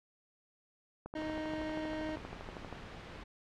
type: click train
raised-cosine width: 1 ms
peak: -29 dBFS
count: 22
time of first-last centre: 1.06-2.727 s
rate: 12.6 Hz
type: tone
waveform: 25% pulse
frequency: 311.1 Hz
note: D#4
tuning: in tune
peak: -33 dBFS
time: 1.15-2.16 s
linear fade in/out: 5 ms
type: noise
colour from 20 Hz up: pink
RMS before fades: -47 dBFS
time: 1.16-3.24 s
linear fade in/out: 10 ms
effects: low-pass 3000 Hz 12 dB/octave